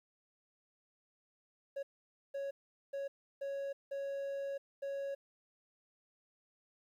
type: tone bursts at uneven times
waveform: triangle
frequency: 554.4 Hz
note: C#5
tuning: in tune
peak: -35 dBFS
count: 6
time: 1.76-1.83 / 2.34-2.51 / 2.93-3.08 / 3.41-3.73 / 3.91-4.58 / 4.82-5.15 s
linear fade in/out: 10 ms
effects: 12-bit